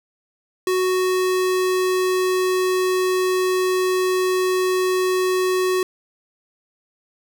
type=tone; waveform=square; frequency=370 Hz; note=F#4; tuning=in tune; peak=-18 dBFS; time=0.67-5.83 s; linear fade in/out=2 ms; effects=none